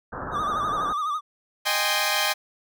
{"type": "low-pass noise", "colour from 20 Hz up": "white", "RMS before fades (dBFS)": -33, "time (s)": [0.12, 0.93], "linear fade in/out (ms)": 10, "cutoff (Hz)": 1600, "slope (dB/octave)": 96}
{"type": "tone with vibrato", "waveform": "triangle", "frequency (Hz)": 1205, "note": "D6", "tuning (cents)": 44, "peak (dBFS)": -22, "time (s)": [0.31, 1.21], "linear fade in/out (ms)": 50, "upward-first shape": "sine", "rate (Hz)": 12, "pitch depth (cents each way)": 83}
{"type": "chord", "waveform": "10% pulse", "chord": "Ab major seventh", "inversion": "second", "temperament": "equal with one note detuned", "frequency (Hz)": [618.3, 784, 830.6, 1046.5], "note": ["Eb5", "G5", "Ab5", "C6"], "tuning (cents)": [-11, 0, 0, 0], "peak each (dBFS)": -19, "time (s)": [1.65, 2.34], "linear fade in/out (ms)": 20}
{"effects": []}